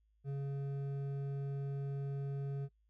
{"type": "tone with hard clipping", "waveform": "triangle", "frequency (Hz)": 139.1, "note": "C#3", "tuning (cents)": 6, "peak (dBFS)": -38, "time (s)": [0.24, 2.69], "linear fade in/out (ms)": 50, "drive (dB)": 11, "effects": ["noise-tail reverb RT60 0.1 s tail -24 dB re dry", "added 53 Hz sine -70 dBFS peak until 2.89 s"]}